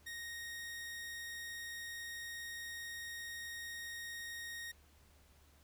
sawtooth tone, 1864.7 Hz, A#6, in tune, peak -40 dBFS, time 0.06-4.72 s, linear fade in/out 10 ms, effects added 73 Hz sine -65 dBFS peak until 5.63 s + pink hiss -68 dBFS RMS until 5.63 s

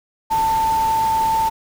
sine tone in noise, 890 Hz, A5, 20 cents sharp, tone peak -15 dBFS, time 0.3-1.5 s, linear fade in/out 20 ms, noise pink, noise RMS -31 dBFS, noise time 0.3-1.5 s, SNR +13 dB, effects none

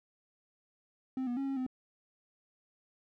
triangle tone with pitch steps, 260.7 / 242.7 / 273.4 / 271.6 / 256.5 Hz, C4 / B3 / C#4 / C#4 / C4, -6 / -30 / -24 / -35 / -34 cents, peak -30 dBFS, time 1.17-1.665 s, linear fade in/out 2 ms, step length 99 ms, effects none

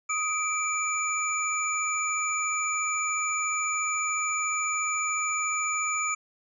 sine tone cluster, 1254 / 2337 / 6920 Hz, D#6 / D7 / A8, +13 / -9 / -30 cents, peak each -30 dBFS, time 0.09-6.15 s, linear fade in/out 10 ms, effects none

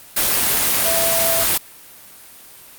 sine tone in noise, 665 Hz, E5, 15 cents sharp, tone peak -21 dBFS, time 0.85-1.44 s, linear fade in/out 10 ms, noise white, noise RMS -17 dBFS, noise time 0.16-1.58 s, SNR -7 dB, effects white hiss -42 dBFS RMS until 2.78 s + Opus 32 kbps

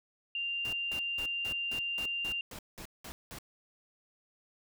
sine tone, 2787 Hz, F7, 4 cents flat, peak -32 dBFS, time 0.35-2.41 s, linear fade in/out 2 ms
pink noise bursts, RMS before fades -45 dBFS, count 11, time 0.65-3.386 s, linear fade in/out 0 ms, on 76 ms, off 190 ms
effects none

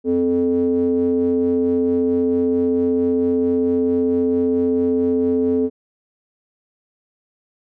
triangle ring-modulated tone, 87.31 Hz, F2, in tune, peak -10 dBFS, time 0.04-5.7 s, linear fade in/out 50 ms, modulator 347 Hz, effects none

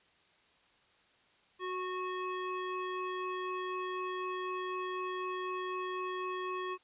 45% pulse ring-modulated tone, 734 Hz, F#5, 14 cents flat, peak -32 dBFS, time 1.59-6.78 s, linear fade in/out 50 ms, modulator 365 Hz, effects white hiss -67 dBFS RMS until 6.83 s + resampled to 8000 Hz

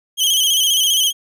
sawtooth tone with vibrato, 3131 Hz, G7, 3 cents flat, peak -10 dBFS, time 0.17-1.13 s, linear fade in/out 50 ms, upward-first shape square, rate 15 Hz, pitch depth 57 cents each way, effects none

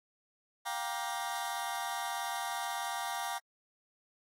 sawtooth chord, G minor seventh, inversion third, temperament just, 705.6 / 784 / 940.8 / 1176 Hz, F5 / G5 / Bb5 / D6, +18 / 0 / +16 / +2 cents, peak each -37 / -35 / -35 / -38 dBFS, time 0.65-3.39 s, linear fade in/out 20 ms, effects AAC 48 kbps

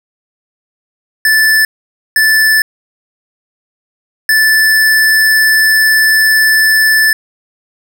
square tone bursts at uneven times, 1751 Hz, A6, 9 cents flat, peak -7 dBFS, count 3, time 1.25-1.65 / 2.16-2.62 / 4.29-7.13 s, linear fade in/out 2 ms, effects 7-bit

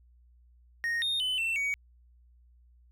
triangle tone with pitch steps, 1860 / 3681 / 3023 / 2688 / 2252 Hz, A#6 / A#7 / F#7 / E7 / C#7, -4 / -23 / +36 / +33 / +27 cents, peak -26 dBFS, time 0.84-1.74 s, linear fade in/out 0 ms, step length 180 ms, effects added 60 Hz sine -57 dBFS peak until 2.91 s

